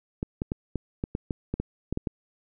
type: clicks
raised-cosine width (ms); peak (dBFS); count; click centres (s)
3; -15; 12; 0.229 / 0.419 / 0.519 / 0.757 / 1.039 / 1.151 / 1.308 / 1.54 / 1.6 / 1.926 / 1.974 / 2.072
effects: none